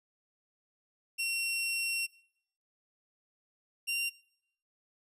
sawtooth tone pair in turn, 2730 / 2767 Hz, F7 / F7, -40 / -17 cents, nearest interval unison, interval 23 cents, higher second, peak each -27 dBFS, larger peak neither, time 1.18-2.07 / 3.87-4.1 s, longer first, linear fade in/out 20 ms, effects noise-tail reverb RT60 0.7 s tail -22 dB re dry + resampled to 32000 Hz

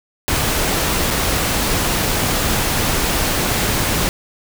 pink noise with dropouts, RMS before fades -18 dBFS, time 0.28-4.09 s, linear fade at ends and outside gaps 0 ms, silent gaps 1.104-1.108 s, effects none

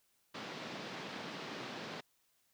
pink band-pass noise, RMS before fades -45 dBFS, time 0.34-2.01 s, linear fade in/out 10 ms, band 160 to 4800 Hz, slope 24 dB/octave, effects white hiss -75 dBFS RMS until 2.53 s

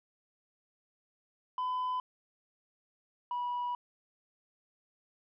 sine tone pair in turn, 1007 / 975.5 Hz, B5 / B5, +33 / -22 cents, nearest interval minor second, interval 55 cents, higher first, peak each -28 / -30 dBFS, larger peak first, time 1.58-2 / 3.31-3.75 s, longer second, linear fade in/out 2 ms, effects tanh soft clip ceiling -30 dBFS

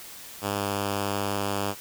5% pulse tone with pitch glide, 101.2 to 100.21 Hz, G#2 to G2, -44 to +39 cents, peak -15 dBFS, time 0.41-1.75 s, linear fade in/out 50 ms, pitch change -17 cents, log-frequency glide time 0.55-0.64 s, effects white hiss -43 dBFS RMS until 1.8 s

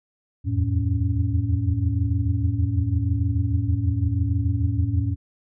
sine tone cluster, 77.7 / 83.2 / 89.6 / 110.5 / 279.8 Hz, D#2 / E2 / F2 / A2 / C#4, -2 / +17 / +45 / +8 / +16 cents, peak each -30 / -27 / -24 / -23 / -30 dBFS, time 0.44-5.16 s, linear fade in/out 50 ms, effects none

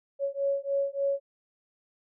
sine beating tone pair, 554.4 / 557.8 Hz, C#5 / C#5, 0 / +11 cents, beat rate 3.4 Hz, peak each -29 dBFS, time 0.19-1.2 s, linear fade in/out 50 ms, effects none

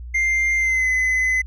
triangle tone with pitch glide, 2099 to 2029 Hz, C7 to B6, +5 to +46 cents, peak -15 dBFS, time 0.14-1.42 s, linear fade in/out 10 ms, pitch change -59 cents, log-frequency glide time 0.57-0.89 s, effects added 60 Hz sine -31 dBFS peak until 1.46 s + resampled to 22050 Hz

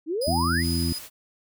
sine exponential sweep, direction up, 293.7 to 2159 Hz, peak -24 dBFS, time 0.06-0.64 s, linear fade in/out 50 ms
sawtooth tone with tremolo, 4978 Hz, D#8, in tune, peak -26 dBFS, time 0.21-0.99 s, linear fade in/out 10 ms, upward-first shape triangle, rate 2.5 Hz, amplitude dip 25%
harmonic tone, 84.5 Hz, E2, 43 cents sharp, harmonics 1 / 2 / 3 / 4, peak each -26 / -29 / -28 / -33 dBFS, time 0.27-0.93 s, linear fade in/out 5 ms
white noise, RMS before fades -41 dBFS, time 0.6-1.1 s, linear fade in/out 50 ms
effects none

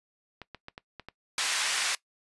clicks, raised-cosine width 0.3 ms, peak -25 dBFS, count 7, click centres 0.417 / 0.547 / 0.684 / 0.779 / 0.997 / 1.086 / 1.381 s
pink band-pass noise, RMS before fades -29 dBFS, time 1.38-1.95 s, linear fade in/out 2 ms, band 1500 to 9700 Hz, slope 12 dB/octave
effects noise-tail reverb RT60 0.1 s tail -20 dB re dry + resampled to 24000 Hz

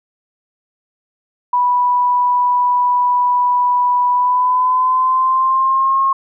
sine tone with pitch glide, 984 to 1079.3 Hz, B5 to C#6, -7 to -47 cents, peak -11 dBFS, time 1.53-6.13 s, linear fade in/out 5 ms, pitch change +160 cents, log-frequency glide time 4.11-6.02 s, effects none

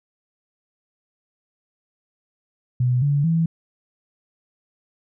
sine tone with pitch steps, 124.7 / 143.24 / 164.54 Hz, B2 / D3 / E3, +17 / -43 / -3 cents, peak -16 dBFS, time 2.8-3.46 s, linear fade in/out 5 ms, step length 220 ms, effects none

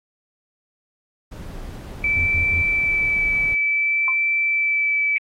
brown noise, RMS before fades -33 dBFS, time 1.31-3.55 s, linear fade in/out 10 ms
sine tone with vibrato, 2317 Hz, D7, 24 cents flat, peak -17 dBFS, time 2.04-5.18 s, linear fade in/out 2 ms, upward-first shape sine, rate 0.56 Hz, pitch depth 10 cents each way
triangle tone bursts, 82 Hz, E2, 9 cents flat, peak -21 dBFS, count 3, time 2.16-2.624 s, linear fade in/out 10 ms, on 110 ms, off 67 ms
sine tone with exponential decay, 1046.5 Hz, C6, in tune, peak -20 dBFS, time 4.08-4.17 s, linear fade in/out 1 ms, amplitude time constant 19 ms
effects AAC 48 kbps

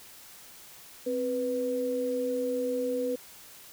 sine tone pair together, 261.6 / 493.9 Hz, C4 / B4, 0 / 0 cents, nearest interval major seventh, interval 1100 cents, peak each -33 / -28 dBFS, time 1.06-3.16 s, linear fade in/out 10 ms, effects white hiss -50 dBFS RMS until 3.72 s

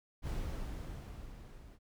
brown noise with level ramp, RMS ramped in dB -36 to -54 dBFS, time 0.22-1.79 s, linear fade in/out 50 ms, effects none

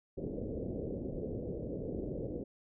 white low-pass noise, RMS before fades -39 dBFS, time 0.17-2.44 s, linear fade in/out 10 ms, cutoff 530 Hz, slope 48 dB/octave, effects none

